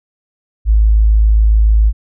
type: tone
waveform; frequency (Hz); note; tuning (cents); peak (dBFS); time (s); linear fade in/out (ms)
sine; 53.6; A1; -45; -6; 0.65-1.93; 50
effects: none